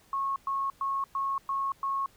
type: tone bursts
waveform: sine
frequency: 1094 Hz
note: C#6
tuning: 23 cents flat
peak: -27 dBFS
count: 6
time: 0.13-2.06 s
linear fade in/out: 2 ms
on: 230 ms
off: 110 ms
effects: pink hiss -61 dBFS RMS until 2.16 s